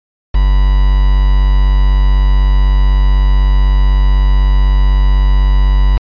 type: tone with quantisation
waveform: triangle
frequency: 48 Hz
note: G1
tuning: 36 cents flat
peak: -4 dBFS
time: 0.34-5.98 s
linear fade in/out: 10 ms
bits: 4
effects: resampled to 11025 Hz